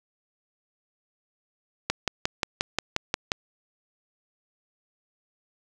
click train, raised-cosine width 0.2 ms, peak -6 dBFS, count 9, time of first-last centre 1.9-3.318 s, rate 5.64 Hz, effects none

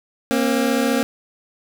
25% pulse tone pair together, 234.6 / 269.2 Hz, A#3 / C4, +11 / +49 cents, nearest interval major second, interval 238 cents, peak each -16 dBFS, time 0.31-1.03 s, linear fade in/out 0 ms, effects none

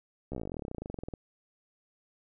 slowing click train, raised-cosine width 2 ms, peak -24 dBFS, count 29, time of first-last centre 0.32-1.138 s, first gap 14 ms, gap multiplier 1.05, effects none

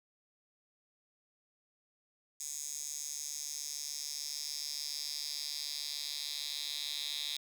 10% pulse tone with high-pass filter sweep, 146.83 Hz, D3, in tune, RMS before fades -40 dBFS, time 2.4-7.37 s, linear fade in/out 5 ms, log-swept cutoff 6900 to 3800 Hz, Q 4, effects none

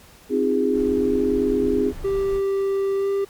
sine chord, F minor seventh, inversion second, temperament equal with one note detuned, 261.6 / 311.1 / 349.2 / 409.4 Hz, C4 / Eb4 / F4 / Ab4, 0 / 0 / 0 / -25 cents, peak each -22 / -26 / -26 / -20 dBFS, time 0.29-1.93 s, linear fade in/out 50 ms
brown noise, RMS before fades -34 dBFS, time 0.72-2.42 s, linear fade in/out 50 ms
triangle tone with pitch glide, 392 to 395.9 Hz, G4 to G4, 0 to +17 cents, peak -17 dBFS, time 2.04-3.25 s, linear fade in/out 10 ms, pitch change +17 cents, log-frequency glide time 2.96-3.09 s
effects pink hiss -49 dBFS RMS until 3.29 s + MP3 96 kbps

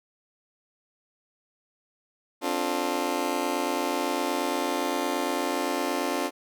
20% pulse chord, D minor seventh, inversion third, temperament just, 264.3 / 293.7 / 352.4 / 440.5 Hz, C4 / D4 / F4 / A4, +18 / 0 / +16 / +2 cents, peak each -27 / -26 / -26 / -29 dBFS, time 2.41-6.31 s, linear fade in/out 50 ms, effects none

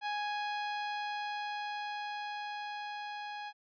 sawtooth tone with level ramp, 830.6 Hz, G#5, in tune, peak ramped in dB -29 to -36 dBFS, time 0.01-3.53 s, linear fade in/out 50 ms, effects resampled to 11025 Hz

